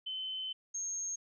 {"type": "tone pair in turn", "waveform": "sine", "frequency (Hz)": [3057, 6478], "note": ["G7", "G#8"], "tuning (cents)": [-44, -44], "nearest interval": "octave + minor second", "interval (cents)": 1300, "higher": "second", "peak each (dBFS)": [-36, -35], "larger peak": "second", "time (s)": [[0.06, 0.53], [0.74, 1.16]], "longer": "first", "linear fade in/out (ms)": 10, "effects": []}